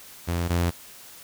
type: tone pair in turn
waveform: sawtooth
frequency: 86 / 86.35 Hz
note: F2 / F2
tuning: -26 / -19 cents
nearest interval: unison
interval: 7 cents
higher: second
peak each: -20 / -17 dBFS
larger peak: second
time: 0.27-0.49 / 0.49-0.71 s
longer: neither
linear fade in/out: 20 ms
effects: white hiss -46 dBFS RMS until 1.23 s